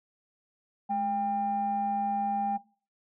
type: tone pair together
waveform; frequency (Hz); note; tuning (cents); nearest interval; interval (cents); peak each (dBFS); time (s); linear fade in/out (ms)
sine; 211.1 / 797; G#3 / G5; +29 / +28; octave + major seventh; 2299; -33 / -26; 0.89-2.58; 20
effects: noise-tail reverb RT60 0.4 s tail -21 dB re dry + tanh soft clip ceiling -21 dBFS